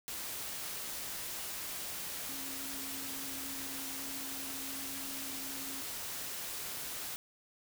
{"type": "tone in noise", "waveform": "sine", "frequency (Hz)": 270.9, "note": "C#4", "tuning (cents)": -40, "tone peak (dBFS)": -48, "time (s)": [2.29, 5.81], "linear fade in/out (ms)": 0, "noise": "white", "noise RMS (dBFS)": -41, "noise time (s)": [0.08, 7.16], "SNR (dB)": -10, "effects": []}